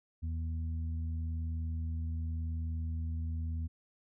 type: harmonic tone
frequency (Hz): 80.9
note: E2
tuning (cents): -32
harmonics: 1 / 2 / 3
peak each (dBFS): -33 / -49 / -47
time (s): 0.22-3.68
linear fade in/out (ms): 20
effects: none